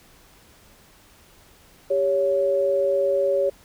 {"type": "tone pair together", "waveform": "sine", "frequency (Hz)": [395.3, 559], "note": ["G4", "C#5"], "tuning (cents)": [15, 14], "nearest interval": "tritone", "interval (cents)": 599, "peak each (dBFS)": [-24, -19], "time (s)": [1.9, 3.5], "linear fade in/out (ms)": 10, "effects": ["pink hiss -53 dBFS RMS until 3.64 s"]}